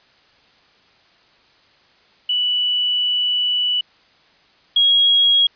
sine tone pair in turn, 2960 / 3298 Hz, F#7 / G#7, 0 / -13 cents, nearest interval major second, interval 187 cents, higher second, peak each -16 / -11 dBFS, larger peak second, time 2.29-3.81 / 4.76-5.47 s, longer first, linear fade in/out 5 ms, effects white hiss -54 dBFS RMS until 5.55 s + resampled to 11025 Hz

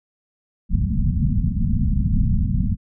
pink low-pass noise, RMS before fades -19 dBFS, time 0.69-2.77 s, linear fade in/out 50 ms, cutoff 240 Hz, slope 96 dB/octave, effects none

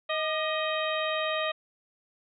harmonic tone with a mistuned harmonic, 628 Hz, D#5, 16 cents sharp, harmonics 1 / 2 / 3 / 4 / 5 / 6, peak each -30 / -33 / -35 / -36 / -37 / -38 dBFS, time 0.09-1.52 s, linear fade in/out 10 ms, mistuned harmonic 2, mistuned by -61 cents, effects none

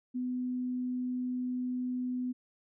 sine tone, 250.7 Hz, B3, 26 cents sharp, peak -31 dBFS, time 0.14-2.33 s, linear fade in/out 20 ms, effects none

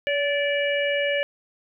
harmonic tone with a mistuned harmonic, 581 Hz, D5, 19 cents flat, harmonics 1 / 3 / 4 / 5, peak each -23 / -28 / -29 / -30 dBFS, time 0.07-1.23 s, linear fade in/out 0 ms, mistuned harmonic 1, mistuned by -33 cents, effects none

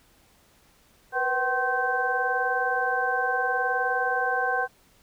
sine tone cluster, 483.7 / 503 / 762 / 1056 / 1548 Hz, B4 / B4 / G5 / C6 / G6, -36 / +32 / -49 / +16 / -22 cents, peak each -33 / -33 / -27 / -32 / -26 dBFS, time 1.12-4.68 s, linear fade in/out 50 ms, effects pink hiss -60 dBFS RMS until 5.02 s

